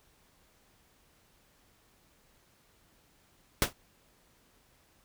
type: noise with exponential decay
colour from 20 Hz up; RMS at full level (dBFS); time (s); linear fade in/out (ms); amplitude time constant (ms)
pink; -21; 3.62-3.73; 1; 23
effects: pink hiss -66 dBFS RMS until 5.04 s